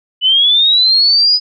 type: linear sweep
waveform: sine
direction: up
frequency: 2960 to 5010 Hz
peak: -7 dBFS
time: 0.21-1.4 s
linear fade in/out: 50 ms
effects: none